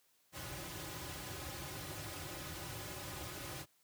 pink noise with comb filter, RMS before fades -45 dBFS, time 0.32-3.66 s, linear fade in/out 50 ms, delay 4.4 ms, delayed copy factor -0.9, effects white hiss -73 dBFS RMS until 3.83 s + high-pass 60 Hz 12 dB/octave

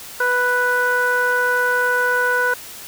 sawtooth tone with low-pass filter, 493.9 Hz, B4, in tune, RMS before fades -18 dBFS, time 0.2-2.54 s, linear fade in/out 5 ms, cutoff 1400 Hz, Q 9.5, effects white hiss -36 dBFS RMS until 2.87 s

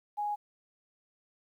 sine tone, 830 Hz, G#5, 1 cent flat, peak -30 dBFS, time 0.17-0.36 s, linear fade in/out 20 ms, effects 11-bit

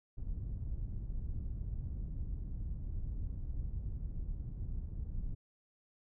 pink low-pass noise, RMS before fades -39 dBFS, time 0.17-5.35 s, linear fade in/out 10 ms, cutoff 100 Hz, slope 12 dB/octave, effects none

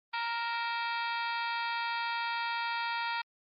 harmonic tone with a mistuned harmonic, 466.2 Hz, A#4, in tune, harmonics 2 / 3 / 4 / 5 / 6 / 7 / 8 / 9 / 10, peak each -34 / -38 / -40 / -42 / -44 / -45 / -46 / -47 / -48 dBFS, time 0.13-3.22 s, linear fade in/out 10 ms, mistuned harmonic 6, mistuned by -100 cents, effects Opus 24 kbps

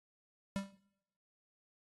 square tone with exponential decay, 196.7 Hz, G3, 6 cents sharp, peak -32 dBFS, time 0.56-0.77 s, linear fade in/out 0 ms, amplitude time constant 45 ms, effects noise-tail reverb RT60 0.9 s tail -23 dB re dry + AAC 32 kbps

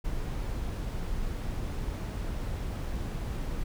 brown noise, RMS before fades -33 dBFS, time 0.04-3.64 s, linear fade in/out 10 ms, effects none

